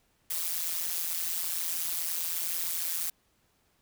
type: noise with amplitude modulation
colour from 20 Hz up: blue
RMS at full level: -28 dBFS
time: 0.3-3.1 s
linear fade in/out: 5 ms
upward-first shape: sine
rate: 169 Hz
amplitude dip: 100%
effects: pink hiss -70 dBFS RMS until 3.81 s